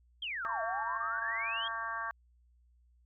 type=exponential two-way sweep; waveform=sine; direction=down then up; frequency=3322 to 637 to 3322 Hz; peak=-35 dBFS; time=0.22-1.68 s; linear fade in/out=5 ms; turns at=0.62 s
type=harmonic tone; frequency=226.9 Hz; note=A#3; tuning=47 cents flat; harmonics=3 / 4 / 5 / 6 / 7 / 8; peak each=-47 / -44 / -38 / -48 / -39 / -46 dBFS; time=0.45-2.11 s; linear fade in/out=0 ms
effects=added 60 Hz sine -63 dBFS peak until 3.05 s